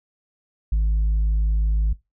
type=tone; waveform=sine; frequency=52.9 Hz; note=G#1; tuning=33 cents sharp; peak=-14 dBFS; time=0.72-1.93 s; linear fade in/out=5 ms; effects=noise-tail reverb RT60 0.2 s tail -21 dB re dry + tanh soft clip ceiling -16 dBFS